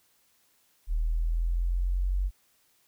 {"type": "linear sweep", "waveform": "sine", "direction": "up", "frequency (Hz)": [38.89, 47.28], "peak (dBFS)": -24, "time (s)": [0.87, 2.31], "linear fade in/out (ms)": 50, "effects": ["white hiss -67 dBFS RMS until 2.87 s"]}